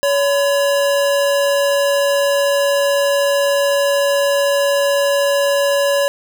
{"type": "tone pair together", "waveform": "square", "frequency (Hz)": [564, 1012.5], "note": ["C#5", "B5"], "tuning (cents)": [30, 43], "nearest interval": "minor seventh", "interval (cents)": 1013, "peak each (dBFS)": [-14, -25], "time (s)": [0.03, 6.08], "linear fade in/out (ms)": 0, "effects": []}